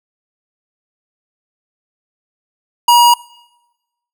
square tone, 956 Hz, A#5, 43 cents sharp, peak -6 dBFS, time 2.88-3.14 s, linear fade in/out 5 ms, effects noise-tail reverb RT60 1.0 s tail -22 dB re dry

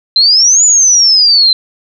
sine exponential two-way sweep, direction up then down, 4049 to 7040 to 4049 Hz, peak -4 dBFS, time 0.16-1.53 s, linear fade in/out 2 ms, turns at 0.64 s, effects none

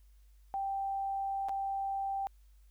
sine tone with dropouts, 784 Hz, G5, in tune, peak -32 dBFS, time 0.54-2.27 s, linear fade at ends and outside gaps 0 ms, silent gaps 1.486-1.493 s, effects added 50 Hz sine -57 dBFS peak until 2.7 s + white hiss -75 dBFS RMS until 2.7 s

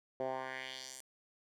10% pulse tone with band-pass filter sweep, 130.81 Hz, C3, in tune, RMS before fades -42 dBFS, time 0.2-1.01 s, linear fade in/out 2 ms, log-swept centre 530 to 9100 Hz, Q 2.1, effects none

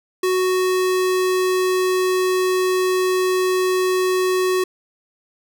square tone, 370 Hz, F#4, in tune, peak -17 dBFS, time 0.23-4.64 s, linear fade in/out 5 ms, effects none

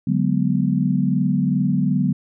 sine chord, G# half-diminished seventh, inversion second, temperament equal with one note detuned, 145.48 / 185 / 207.7 / 246.9 Hz, D3 / F#3 / G#3 / B3, -16 / 0 / 0 / 0 cents, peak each -22 / -20 / -24 / -22 dBFS, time 0.07-2.13 s, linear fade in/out 5 ms, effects none

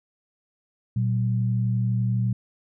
sine tone pair together, 118.6 / 190.4 Hz, A#2 / F#3, +30 / +50 cents, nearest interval minor sixth, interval 820 cents, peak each -21 / -28 dBFS, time 0.96-2.33 s, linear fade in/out 5 ms, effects none

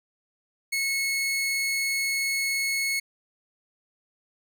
sawtooth tone, 2189 Hz, C#7, 22 cents flat, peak -21 dBFS, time 0.72-3 s, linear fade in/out 10 ms, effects none

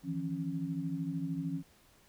sine tone cluster, 157.5 / 170.7 / 273.6 Hz, D#3 / F3 / C#4, +21 / -39 / -23 cents, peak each -39 / -37 / -37 dBFS, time 0.03-1.63 s, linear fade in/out 50 ms, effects pink hiss -64 dBFS RMS until 2.08 s

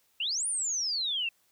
sine exponential two-way sweep, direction up then down, 2637 to 9750 to 2637 Hz, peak -28 dBFS, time 0.2-1.29 s, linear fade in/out 5 ms, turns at 0.47 s, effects white hiss -69 dBFS RMS until 1.51 s

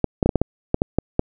clicks, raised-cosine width 2 ms, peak -3 dBFS, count 10, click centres 0.043 / 0.228 / 0.26 / 0.292 / 0.357 / 0.416 / 0.744 / 0.819 / 0.986 / 1.194 s, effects none

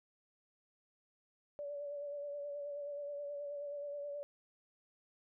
sine tone with vibrato, 576 Hz, D5, 34 cents flat, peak -40 dBFS, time 1.59-4.23 s, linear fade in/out 0 ms, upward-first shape sine, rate 9.4 Hz, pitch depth 29 cents each way, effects none

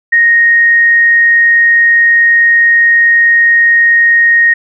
sine tone, 1864.7 Hz, A#6, in tune, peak -4 dBFS, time 0.12-4.54 s, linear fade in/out 10 ms, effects none

